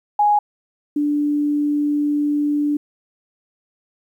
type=tone pair in turn; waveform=sine; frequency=830.6 / 293.3 Hz; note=G#5 / D4; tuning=0 / -2 cents; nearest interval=octave + tritone; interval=1802 cents; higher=first; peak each=-12 / -16 dBFS; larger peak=first; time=0.19-0.39 / 0.96-2.77 s; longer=second; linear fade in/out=5 ms; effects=9-bit